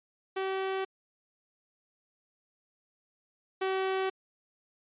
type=tone pair in turn; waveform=sawtooth; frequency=383 / 380.9 Hz; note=G4 / G4; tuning=-40 / -50 cents; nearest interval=unison; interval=10 cents; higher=first; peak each=-26 / -24 dBFS; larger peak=second; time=0.36-0.85 / 3.61-4.1 s; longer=neither; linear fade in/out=10 ms; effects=resampled to 8000 Hz